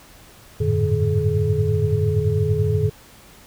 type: tone cluster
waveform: sine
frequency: 90.1 / 102.1 / 111 / 148.6 / 425.9 Hz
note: F#2 / G#2 / A2 / D3 / G#4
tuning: -45 / -29 / +16 / +21 / +44 cents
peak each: -23 dBFS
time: 0.6-2.9 s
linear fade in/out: 10 ms
effects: pink hiss -47 dBFS RMS until 3.46 s